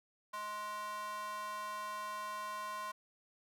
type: tone with high-pass filter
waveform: square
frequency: 210 Hz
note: G#3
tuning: 19 cents sharp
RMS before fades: -42 dBFS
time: 0.33-2.92 s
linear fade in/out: 10 ms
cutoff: 1000 Hz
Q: 3.8
effects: none